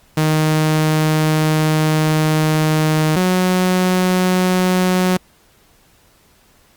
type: tone pair in turn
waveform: sawtooth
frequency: 155.56 / 183.4 Hz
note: D#3 / F#3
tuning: 0 / -15 cents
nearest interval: minor third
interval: 285 cents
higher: second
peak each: -9 dBFS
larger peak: neither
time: 0.17-3.16 / 3.16-5.17 s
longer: first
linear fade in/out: 5 ms
effects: pink hiss -53 dBFS RMS until 6.76 s + Opus 48 kbps